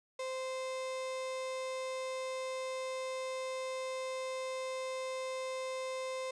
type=tone; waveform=35% pulse; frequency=520 Hz; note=C5; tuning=11 cents flat; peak=-35 dBFS; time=0.19-6.31 s; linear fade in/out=5 ms; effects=resampled to 22050 Hz